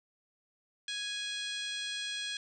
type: harmonic tone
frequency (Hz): 830.6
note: G#5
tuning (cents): 0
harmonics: 2 / 3 / 4 / 5 / 6 / 7 / 8 / 9 / 10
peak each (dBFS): -42 / -44 / -38 / -43 / -50 / -49 / -56 / -53 / -50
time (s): 0.88-2.37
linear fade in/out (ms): 2
effects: none